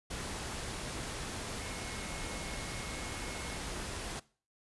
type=tone in noise; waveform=sine; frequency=2175 Hz; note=C#7; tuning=33 cents flat; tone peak=-49 dBFS; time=1.6-3.57 s; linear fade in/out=10 ms; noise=pink; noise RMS=-40 dBFS; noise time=0.1-4.2 s; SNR=-12 dB; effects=noise-tail reverb RT60 0.4 s tail -20 dB re dry + resampled to 24000 Hz